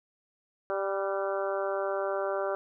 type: harmonic tone with a mistuned harmonic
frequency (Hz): 196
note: G3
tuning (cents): 0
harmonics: 2 / 3 / 4 / 5 / 6 / 7 / 8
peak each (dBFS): -33 / -31 / -38 / -41 / -39 / -39 / -44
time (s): 0.7-2.55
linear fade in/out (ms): 0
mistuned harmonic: 8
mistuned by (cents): -50
effects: none